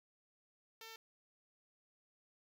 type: tone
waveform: 5% pulse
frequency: 448.9 Hz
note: A4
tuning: 35 cents sharp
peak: -39 dBFS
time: 0.81-0.96 s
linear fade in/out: 2 ms
effects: 13-bit